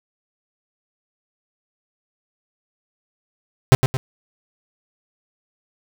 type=tone with echo; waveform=45% pulse; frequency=130.81 Hz; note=C3; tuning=in tune; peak=-6 dBFS; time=3.72-3.75 s; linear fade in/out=0 ms; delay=110 ms; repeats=2; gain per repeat=-7 dB; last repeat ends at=3.97 s; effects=none